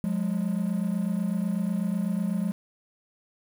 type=tone pair together; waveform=triangle; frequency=179.64 / 207.7 Hz; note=F3 / G#3; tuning=+49 / 0 cents; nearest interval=minor third; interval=251 cents; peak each=-25 dBFS; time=0.04-2.52 s; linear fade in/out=0 ms; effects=tanh soft clip ceiling -16 dBFS + 8-bit